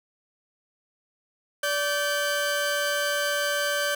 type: tone pair together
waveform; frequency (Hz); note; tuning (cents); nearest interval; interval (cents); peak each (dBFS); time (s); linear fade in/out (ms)
sawtooth; 580 / 1548.4; D5 / G6; -22 / -22; octave + perfect fourth; 1700; -23; 1.63-3.95; 5
effects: none